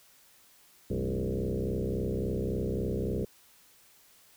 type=tone with frequency modulation; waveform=sine; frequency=140.8 Hz; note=C#3; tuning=27 cents sharp; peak=-28 dBFS; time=0.9-3.25 s; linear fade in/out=5 ms; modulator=63.6 Hz; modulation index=5.6; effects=white hiss -60 dBFS RMS until 4.36 s